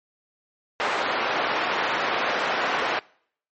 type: band-pass noise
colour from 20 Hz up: pink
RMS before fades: -25 dBFS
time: 0.8-2.99 s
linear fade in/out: 0 ms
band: 580 to 2300 Hz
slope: 12 dB/octave
effects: noise-tail reverb RT60 0.6 s tail -24 dB re dry + MP3 32 kbps